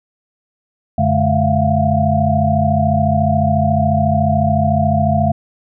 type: tone cluster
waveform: sine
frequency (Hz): 91 / 145.5 / 214.2 / 674 / 708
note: F#2 / D3 / A3 / E5 / F5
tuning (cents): -28 / -16 / -46 / +38 / +23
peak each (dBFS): -18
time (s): 0.98-5.32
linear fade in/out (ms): 5
effects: none